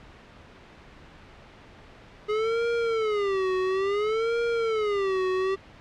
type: tone with vibrato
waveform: square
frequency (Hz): 417.7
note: G#4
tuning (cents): +10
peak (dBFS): -24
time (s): 2.28-5.56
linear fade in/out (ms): 20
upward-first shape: sine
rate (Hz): 0.58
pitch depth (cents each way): 200
effects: pink hiss -49 dBFS RMS until 5.8 s + low-pass 3000 Hz 12 dB/octave